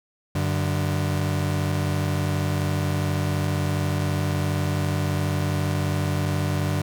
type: tone pair together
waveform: 35% pulse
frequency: 94.8 / 146.83 Hz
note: F#2 / D3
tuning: +43 / 0 cents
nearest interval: minor sixth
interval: 757 cents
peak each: -23 dBFS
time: 0.35-6.82 s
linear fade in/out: 5 ms
effects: none